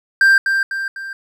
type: tone with echo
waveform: triangle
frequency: 1580 Hz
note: G6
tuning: 13 cents sharp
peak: -6 dBFS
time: 0.21-0.38 s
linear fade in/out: 2 ms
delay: 250 ms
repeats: 3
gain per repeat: -6 dB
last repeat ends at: 1.13 s
effects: none